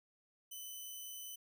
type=tone; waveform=5% pulse; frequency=3015 Hz; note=F#7; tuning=32 cents sharp; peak=-37 dBFS; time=0.51-1.36 s; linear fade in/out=10 ms; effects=none